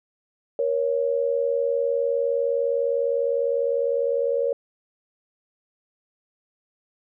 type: tone pair together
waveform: sine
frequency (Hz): 473.7 / 553.6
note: A#4 / C#5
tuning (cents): +28 / -2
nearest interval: minor third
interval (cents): 270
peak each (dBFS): -23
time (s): 0.59-4.53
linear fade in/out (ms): 2
effects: none